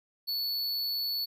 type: tone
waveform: square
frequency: 4435 Hz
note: C#8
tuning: in tune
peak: -30 dBFS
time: 0.27-1.26 s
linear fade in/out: 20 ms
effects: none